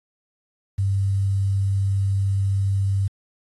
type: tone with quantisation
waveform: sine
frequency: 98 Hz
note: G2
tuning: in tune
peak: -18 dBFS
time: 0.78-3.08 s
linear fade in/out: 10 ms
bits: 8
effects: AAC 32 kbps